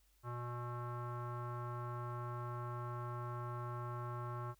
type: tone with low-pass filter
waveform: square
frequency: 121.1 Hz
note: B2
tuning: 34 cents flat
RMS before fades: -43 dBFS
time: 0.23-4.55 s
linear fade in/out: 50 ms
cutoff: 1200 Hz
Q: 7.8
effects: added 50 Hz sine -70 dBFS peak until 4.59 s + white hiss -75 dBFS RMS until 4.59 s